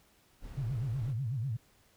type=noise; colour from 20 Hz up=brown; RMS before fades=-46 dBFS; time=0.4-1.15 s; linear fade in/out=50 ms
type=tone with vibrato; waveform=sine; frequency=123.47 Hz; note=B2; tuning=in tune; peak=-31 dBFS; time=0.57-1.57 s; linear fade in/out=10 ms; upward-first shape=sine; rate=8.1 Hz; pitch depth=240 cents each way
effects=pink hiss -66 dBFS RMS until 1.96 s